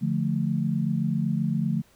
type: chord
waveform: sine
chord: D minor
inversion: none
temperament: equal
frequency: 146.83 / 174.61 / 220 Hz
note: D3 / F3 / A3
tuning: 0 / 0 / 0 cents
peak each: -27 dBFS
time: 0.01-1.82 s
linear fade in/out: 20 ms
effects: pink hiss -60 dBFS RMS until 1.95 s